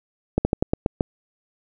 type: slowing click train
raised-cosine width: 2 ms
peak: -5 dBFS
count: 7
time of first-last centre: 0.38-1.008 s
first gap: 70 ms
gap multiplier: 1.16
effects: none